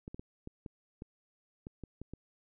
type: clicks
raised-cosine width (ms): 3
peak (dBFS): -30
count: 10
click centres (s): 0.079 / 0.145 / 0.195 / 0.474 / 0.662 / 1.021 / 1.669 / 1.837 / 2.016 / 2.136
effects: none